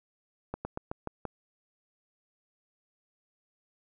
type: slowing click train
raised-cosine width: 1 ms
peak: -20 dBFS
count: 6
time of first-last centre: 0.54-1.253 s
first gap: 110 ms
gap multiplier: 1.13
effects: none